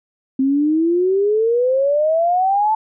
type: exponential sweep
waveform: sine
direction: up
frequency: 261.6 to 885 Hz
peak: -13 dBFS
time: 0.39-2.75 s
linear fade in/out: 5 ms
effects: none